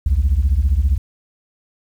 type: beating tone pair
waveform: sine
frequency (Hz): 61 / 76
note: B1 / D#2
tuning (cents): -21 / -40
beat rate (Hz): 15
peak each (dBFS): -14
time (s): 0.06-0.98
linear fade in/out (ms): 5
effects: tanh soft clip ceiling -9 dBFS + 8-bit